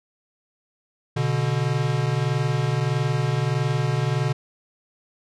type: tone pair together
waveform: square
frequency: 123.4 / 144.98 Hz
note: B2 / D3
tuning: -1 / -22 cents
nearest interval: minor third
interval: 279 cents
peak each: -24 dBFS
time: 1.16-4.33 s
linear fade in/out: 10 ms
effects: low-pass 6000 Hz 12 dB/octave

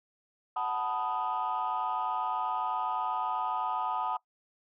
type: chord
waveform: sine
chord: B dominant seventh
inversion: second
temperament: equal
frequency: 740 / 880 / 987.8 / 1244.5 Hz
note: F#5 / A5 / B5 / D#6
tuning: 0 / 0 / 0 / 0 cents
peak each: -34 / -33 / -34 / -34 dBFS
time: 0.56-4.17 s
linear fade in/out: 5 ms
effects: noise-tail reverb RT60 0.1 s tail -20 dB re dry + tanh soft clip ceiling -23 dBFS

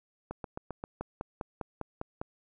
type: two click trains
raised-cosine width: 1 ms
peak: -23 / -21 dBFS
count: 5 / 7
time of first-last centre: 0.31-0.839 / 1.01-2.215 s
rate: 7.56 / 4.98 Hz
effects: none

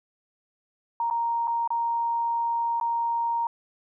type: tone with dropouts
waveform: sine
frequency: 932.3 Hz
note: A#5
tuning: in tune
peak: -23 dBFS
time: 1-3.47 s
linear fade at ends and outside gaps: 2 ms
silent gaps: 1.101-1.109 / 1.473-1.478 / 1.676-1.704 / 2.8-2.811 s
effects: none

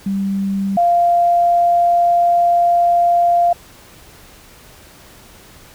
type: tone pair in turn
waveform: sine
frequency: 196 / 694.4 Hz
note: G3 / F5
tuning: 0 / -10 cents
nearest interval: octave + minor seventh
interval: 2190 cents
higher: second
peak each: -16 / -10 dBFS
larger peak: second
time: 0.06-0.77 / 0.77-3.53 s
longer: second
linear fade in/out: 5 ms
effects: pink hiss -43 dBFS RMS until 5.74 s

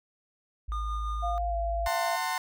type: tone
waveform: sine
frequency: 54.7 Hz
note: A1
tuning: 9 cents flat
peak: -30 dBFS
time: 0.68-1.88 s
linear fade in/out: 10 ms
type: tone with tremolo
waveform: triangle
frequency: 1217 Hz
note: D#6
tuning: 39 cents flat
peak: -31 dBFS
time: 0.72-1.38 s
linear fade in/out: 0 ms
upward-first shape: sine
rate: 5.9 Hz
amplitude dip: 30%
type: tone with pitch glide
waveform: sine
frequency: 698.5 to 682.9 Hz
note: F5 to F5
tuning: 0 to -39 cents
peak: -29 dBFS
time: 1.22-2.17 s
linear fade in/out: 20 ms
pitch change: -39 cents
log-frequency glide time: 1.49-1.55 s
type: chord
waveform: 30% pulse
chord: F# diminished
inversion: none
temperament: equal with one note detuned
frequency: 740 / 899.5 / 1046.5 Hz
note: F#5 / A5 / C6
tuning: 0 / +38 / 0 cents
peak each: -31 / -30 / -30 dBFS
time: 1.86-2.38 s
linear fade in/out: 2 ms
effects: none

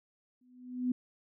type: tone with exponential growth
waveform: sine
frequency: 250 Hz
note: B3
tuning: 21 cents sharp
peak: -25 dBFS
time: 0.41-0.92 s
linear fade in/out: 5 ms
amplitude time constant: 110 ms
effects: none

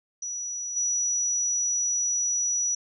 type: tone with level steps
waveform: sine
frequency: 5870 Hz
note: F#8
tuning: 15 cents flat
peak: -30 / -23 dBFS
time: 0.22-2.75 s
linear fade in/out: 5 ms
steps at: 0.76 s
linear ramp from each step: 10 ms
effects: none

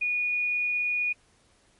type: tone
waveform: sine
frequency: 2454 Hz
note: D#7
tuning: 25 cents flat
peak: -24 dBFS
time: 0.01-1.13 s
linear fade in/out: 10 ms
effects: pink hiss -63 dBFS RMS until 1.79 s + MP3 48 kbps

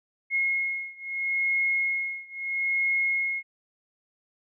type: beating tone pair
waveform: sine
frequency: 2160 / 2160.76 Hz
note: C#7 / C#7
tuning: -45 / -45 cents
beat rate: 0.76 Hz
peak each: -27 / -28 dBFS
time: 0.3-3.43 s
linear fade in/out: 50 ms
effects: none

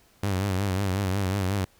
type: tone with vibrato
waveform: sawtooth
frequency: 96.6 Hz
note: G2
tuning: 25 cents flat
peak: -20 dBFS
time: 0.23-1.65 s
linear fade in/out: 5 ms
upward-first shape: triangle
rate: 5.5 Hz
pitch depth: 110 cents each way
effects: pink hiss -60 dBFS RMS until 1.79 s

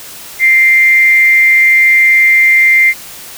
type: tone with frequency modulation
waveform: sine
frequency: 2093 Hz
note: C7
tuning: in tune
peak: -4 dBFS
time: 0.39-2.94 s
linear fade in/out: 50 ms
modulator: 269 Hz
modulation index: 0.21
effects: white hiss -30 dBFS RMS until 3.37 s

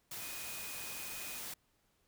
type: tone in noise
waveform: sine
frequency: 2489 Hz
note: D#7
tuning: in tune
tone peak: -50 dBFS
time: 0.2-1.39 s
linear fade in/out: 5 ms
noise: white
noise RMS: -44 dBFS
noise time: 0.11-1.54 s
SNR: -9 dB
effects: pink hiss -75 dBFS RMS until 2.07 s

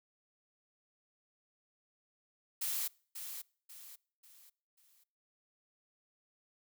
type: noise with echo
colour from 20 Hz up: blue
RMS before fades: -36 dBFS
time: 2.61-2.88 s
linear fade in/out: 10 ms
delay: 540 ms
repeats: 4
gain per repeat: -8 dB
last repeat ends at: 5.04 s
effects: noise-tail reverb RT60 0.5 s tail -25 dB re dry

